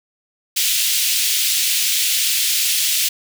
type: high-pass noise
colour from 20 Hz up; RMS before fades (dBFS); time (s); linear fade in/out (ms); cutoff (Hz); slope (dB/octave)
pink; -18; 0.56-3.09; 10; 2700; 24
effects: none